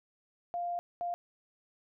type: tone bursts at uneven times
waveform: sine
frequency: 698.5 Hz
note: F5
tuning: in tune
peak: -32 dBFS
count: 2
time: 0.54-0.79 / 1.01-1.14 s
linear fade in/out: 0 ms
effects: none